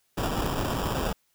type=noise with sample-and-hold; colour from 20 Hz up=pink; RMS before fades=-28 dBFS; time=0.17-1.13 s; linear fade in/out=10 ms; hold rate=2100 Hz; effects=white hiss -70 dBFS RMS until 1.34 s